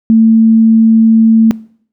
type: tone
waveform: sine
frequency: 223.9 Hz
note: A3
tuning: 30 cents sharp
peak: -3 dBFS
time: 0.1-1.51 s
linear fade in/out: 0 ms
effects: noise-tail reverb RT60 0.6 s tail -22 dB re dry